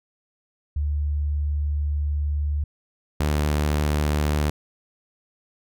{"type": "tone pair in turn", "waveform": ["sine", "sawtooth"], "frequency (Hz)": [73.42, 74.53], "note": ["D2", "D2"], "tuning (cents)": [0, 26], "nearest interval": "unison", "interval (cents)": 26, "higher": "second", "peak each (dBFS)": [-21, -16], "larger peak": "second", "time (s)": [[0.76, 2.64], [3.2, 4.5]], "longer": "first", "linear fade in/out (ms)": 5, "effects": []}